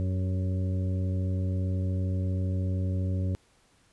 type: harmonic tone with a mistuned harmonic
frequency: 92.8 Hz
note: F#2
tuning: 6 cents sharp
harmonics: 1 / 2 / 3 / 4 / 5 / 6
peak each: -26 / -35 / -39 / -45 / -49 / -44 dBFS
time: 0-3.35 s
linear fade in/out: 0 ms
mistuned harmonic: 4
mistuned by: +46 cents
effects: pink hiss -64 dBFS RMS until 3.92 s + resampled to 24000 Hz